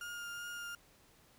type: tone with vibrato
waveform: 35% pulse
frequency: 1413 Hz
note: F6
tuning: 20 cents sharp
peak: -40 dBFS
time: 0.01-0.75 s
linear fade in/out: 2 ms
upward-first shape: triangle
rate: 2.6 Hz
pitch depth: 13 cents each way
effects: pink hiss -65 dBFS RMS until 1.38 s